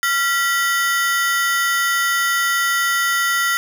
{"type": "ring-modulated tone", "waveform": "40% pulse", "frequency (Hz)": 1661.2, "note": "G#6", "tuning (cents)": 0, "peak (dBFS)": -12, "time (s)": [0.03, 3.57], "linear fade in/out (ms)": 0, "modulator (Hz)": 284, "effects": []}